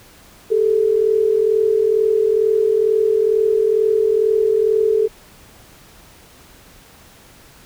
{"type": "tone pair together", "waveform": "sine", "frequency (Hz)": [398.4, 440.6], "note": ["G4", "A4"], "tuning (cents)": [28, 2], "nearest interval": "major second", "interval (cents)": 174, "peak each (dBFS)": [-18, -14], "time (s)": [0.5, 5.08], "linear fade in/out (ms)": 20, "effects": ["pink hiss -46 dBFS RMS until 7.65 s"]}